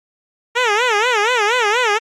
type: tone with vibrato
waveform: 10% pulse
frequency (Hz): 454.2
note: A#4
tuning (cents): -45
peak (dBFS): -5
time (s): 0.55-1.99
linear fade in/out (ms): 20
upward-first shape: sine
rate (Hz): 4.2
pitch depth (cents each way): 190
effects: low-pass 5000 Hz 12 dB/octave + Opus 48 kbps